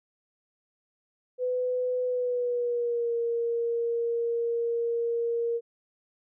sine tone with pitch glide, 501 to 467.4 Hz, B4 to A#4, +25 to +5 cents, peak -25 dBFS, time 1.38-5.61 s, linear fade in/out 50 ms, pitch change -120 cents, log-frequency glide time 2.04-3.14 s, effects none

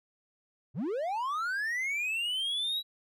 triangle linear sweep, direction up, 101.1 to 3908 Hz, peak -28 dBFS, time 0.74-2.83 s, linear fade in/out 50 ms, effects none

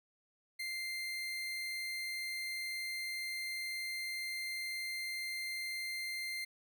30% pulse tone, 2093 Hz, C7, in tune, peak -35 dBFS, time 0.59-6.45 s, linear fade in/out 10 ms, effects none

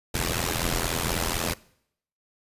pink noise with amplitude modulation, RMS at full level -23 dBFS, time 0.14-1.54 s, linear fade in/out 10 ms, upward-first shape sine, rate 84.1 Hz, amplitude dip 90%, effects noise-tail reverb RT60 0.7 s tail -22 dB re dry + resampled to 32000 Hz

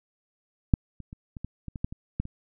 clicks, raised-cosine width 5 ms, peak -6 / -28 / -28 / -26 / -21 / -24 / -23 / -14 / -25 / -14 / -26 dBFS, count 11, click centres 0.738 / 1.003 / 1.129 / 1.368 / 1.446 / 1.683 / 1.758 / 1.845 / 1.925 / 2.2 / 2.254 s, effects none

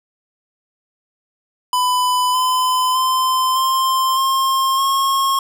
square tone with pitch steps, 1000 / 1016.3 / 1032.9 / 1049.7 / 1066.8 / 1084.2 Hz, B5 / B5 / C6 / C6 / C6 / C#6, +21 / +49 / -23 / +5 / +33 / -39 cents, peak -15 dBFS, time 1.73-5.39 s, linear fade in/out 2 ms, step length 610 ms, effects none

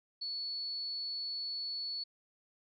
sine tone, 4420 Hz, C#8, 6 cents flat, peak -36 dBFS, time 0.21-2.04 s, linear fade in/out 10 ms, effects none

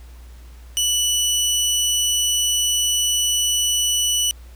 20% pulse tone, 2960 Hz, F#7, in tune, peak -12 dBFS, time 0.77-4.31 s, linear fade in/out 0 ms, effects added 60 Hz sine -38 dBFS peak until 4.55 s + pink hiss -52 dBFS RMS until 4.55 s

